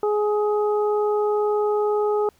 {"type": "harmonic tone", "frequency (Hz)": 419, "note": "G#4", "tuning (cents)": 15, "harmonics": [1, 2, 3], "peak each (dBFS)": [-19, -27, -31], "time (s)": [0.03, 2.29], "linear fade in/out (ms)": 2, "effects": ["pink hiss -60 dBFS RMS until 2.39 s"]}